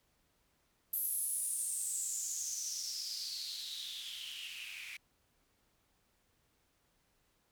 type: noise with band-pass filter sweep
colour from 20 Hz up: blue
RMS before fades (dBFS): -40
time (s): 0.93-4.97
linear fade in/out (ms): 5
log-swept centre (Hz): 12000 to 2300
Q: 7.1
effects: pink hiss -75 dBFS RMS until 7.51 s